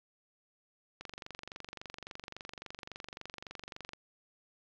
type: click train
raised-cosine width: 0.2 ms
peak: -25 dBFS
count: 70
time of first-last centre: 1.01-3.934 s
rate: 23.6 Hz
effects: low-pass 5000 Hz 12 dB/octave + 10-bit